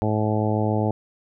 harmonic tone, 107.3 Hz, A2, 43 cents flat, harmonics 1 / 2 / 3 / 4 / 5 / 6 / 7 / 8, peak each -23 / -26 / -28 / -29 / -30 / -31 / -31 / -32 dBFS, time 0.02-0.91 s, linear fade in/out 0 ms, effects none

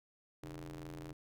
sawtooth ring-modulated tone, 83.7 Hz, E2, 27 cents sharp, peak -38 dBFS, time 0.43-1.13 s, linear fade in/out 5 ms, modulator 222 Hz, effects none

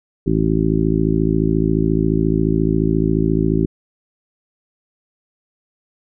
harmonic tone, 54.3 Hz, A1, 22 cents flat, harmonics 1 / 2 / 3 / 4 / 5 / 6 / 7, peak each -23 / -25 / -19 / -24 / -21 / -21 / -22 dBFS, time 0.26-3.66 s, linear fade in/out 10 ms, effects none

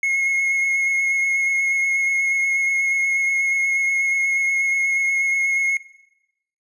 triangle tone with vibrato, 2166 Hz, C#7, 41 cents flat, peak -16 dBFS, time 0.03-5.77 s, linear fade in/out 2 ms, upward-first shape triangle, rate 8.3 Hz, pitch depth 18 cents each way, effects noise-tail reverb RT60 0.9 s tail -19 dB re dry + resampled to 24000 Hz

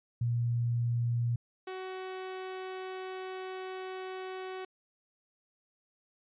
sine / sawtooth tone pair in turn, 118.8 / 374.6 Hz, A#2 / F#4, +33 / +21 cents, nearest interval octave + minor sixth, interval 1988 cents, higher second, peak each -27 / -34 dBFS, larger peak first, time 0.21-1.36 / 1.67-4.65 s, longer second, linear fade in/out 5 ms, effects resampled to 8000 Hz

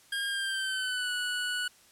25% pulse tone with pitch glide, 1616 to 1473.3 Hz, G#6 to F#6, -48 to -8 cents, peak -26 dBFS, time 0.12-1.68 s, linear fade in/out 5 ms, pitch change -160 cents, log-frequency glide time 0.28-1.11 s, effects white hiss -59 dBFS RMS until 1.91 s + low-pass 11000 Hz 12 dB/octave

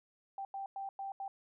sine tone bursts at uneven times, 784 Hz, G5, in tune, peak -38 dBFS, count 5, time 0.38-0.45 / 0.54-0.66 / 0.76-0.89 / 0.99-1.12 / 1.2-1.28 s, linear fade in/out 2 ms, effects none

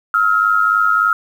sine tone pair together, 1293.5 / 1396.9 Hz, E6 / F6, -33 / 0 cents, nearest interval minor second, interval 133 cents, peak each -14 dBFS, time 0.14-1.13 s, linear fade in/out 2 ms, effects 7-bit

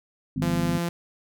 harmonic tone, 50.9 Hz, G#1, 34 cents flat, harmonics 1 / 2 / 3 / 4 / 5, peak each -39 / -37 / -28 / -32 / -28 dBFS, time 0.36-0.78 s, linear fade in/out 5 ms
sawtooth tone, 171.4 Hz, F3, 32 cents flat, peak -21 dBFS, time 0.42-0.89 s, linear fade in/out 2 ms
effects none

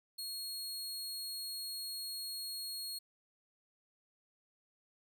sawtooth tone, 4300 Hz, C8, 47 cents sharp, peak -37 dBFS, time 0.18-2.99 s, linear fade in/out 10 ms, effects none

